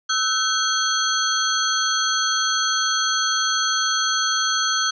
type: tone cluster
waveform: sine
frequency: 1304 / 1517 / 3278 / 4338 / 6160 Hz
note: E6 / F#6 / G#7 / C#8 / G8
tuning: -19 / +43 / -23 / -38 / -31 cents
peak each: -25 dBFS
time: 0.09-4.91 s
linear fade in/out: 10 ms
effects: none